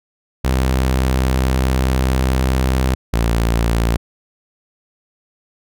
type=tone pair in turn; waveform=sawtooth; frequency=64.7 / 57.35 Hz; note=C2 / A#1; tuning=-19 / -28 cents; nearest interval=major second; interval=209 cents; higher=first; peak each=-10 dBFS; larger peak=neither; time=0.44-2.95 / 3.13-3.97 s; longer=first; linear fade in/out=10 ms; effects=none

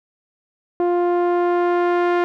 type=tone with low-pass filter sweep; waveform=sawtooth; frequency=350.9 Hz; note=F4; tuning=8 cents sharp; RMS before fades=-18 dBFS; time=0.8-2.24 s; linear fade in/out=0 ms; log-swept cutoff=730 to 1800 Hz; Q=0.9; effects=none

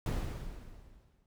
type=noise with exponential decay; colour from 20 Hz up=brown; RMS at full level=-29 dBFS; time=0.06-1.26 s; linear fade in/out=2 ms; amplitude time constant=260 ms; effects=none

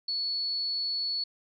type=tone; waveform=sine; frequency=4412 Hz; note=C#8; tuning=9 cents flat; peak=-28 dBFS; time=0.08-1.24 s; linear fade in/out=5 ms; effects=none

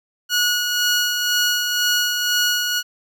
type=tone with tremolo; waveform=15% pulse; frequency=1454 Hz; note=F#6; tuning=31 cents flat; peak=-9 dBFS; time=0.29-2.83 s; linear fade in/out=50 ms; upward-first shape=sine; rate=2 Hz; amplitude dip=40%; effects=none

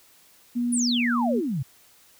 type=tone with pitch glide; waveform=sine; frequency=241.1 to 238.7 Hz; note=B3 to A#3; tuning=-41 to +41 cents; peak=-22 dBFS; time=0.55-1.41 s; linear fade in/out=20 ms; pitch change=-18 cents; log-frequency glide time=0.88-1.18 s
type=exponential sweep; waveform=sine; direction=down; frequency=10400 to 120 Hz; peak=-24 dBFS; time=0.72-1.63 s; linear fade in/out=10 ms
effects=white hiss -56 dBFS RMS until 2.19 s

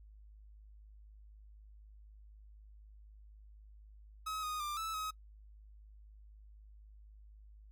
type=tone with pitch steps; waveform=45% pulse; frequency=1276 / 1241 / 1190 / 1310 / 1270 Hz; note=D#6 / D#6 / D6 / E6 / D#6; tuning=+43 / -5 / +22 / -11 / +35 cents; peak=-37 dBFS; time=4.26-5.11 s; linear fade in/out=10 ms; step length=170 ms; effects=noise-tail reverb RT60 0.1 s tail -24 dB re dry + added 52 Hz sine -54 dBFS peak until 7.71 s

